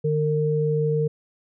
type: tone pair together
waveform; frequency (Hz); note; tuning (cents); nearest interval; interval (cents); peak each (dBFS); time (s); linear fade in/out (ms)
sine; 151.5 / 456.4; D#3 / A#4; -46 / -37; octave + perfect fifth; 1909; -22; 0.04-1.08; 10
effects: none